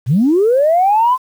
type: linear sweep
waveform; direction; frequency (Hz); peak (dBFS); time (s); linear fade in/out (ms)
sine; up; 103.83 to 1046.5; -8; 0.06-1.18; 50
effects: tanh soft clip ceiling -4 dBFS + 7-bit